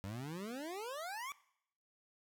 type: exponential sweep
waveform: 25% pulse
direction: up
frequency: 93.3 to 1176 Hz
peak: -38 dBFS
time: 0.04-1.32 s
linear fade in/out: 0 ms
effects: noise-tail reverb RT60 0.7 s tail -20 dB re dry